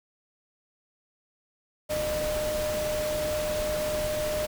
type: tone in noise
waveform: sine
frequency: 608 Hz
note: D#5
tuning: 40 cents flat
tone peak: -27 dBFS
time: 1.89-4.47 s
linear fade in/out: 20 ms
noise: pink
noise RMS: -34 dBFS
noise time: 1.89-4.47 s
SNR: +4 dB
effects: none